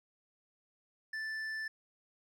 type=tone with hard clipping; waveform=sine; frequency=1760 Hz; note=A6; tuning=in tune; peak=-38 dBFS; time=1.13-1.68 s; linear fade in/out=5 ms; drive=6 dB; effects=none